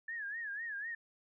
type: tone with vibrato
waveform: sine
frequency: 1737 Hz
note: A6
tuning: 23 cents flat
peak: -38 dBFS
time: 0.08-0.95 s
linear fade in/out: 5 ms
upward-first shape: sine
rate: 4 Hz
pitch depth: 140 cents each way
effects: none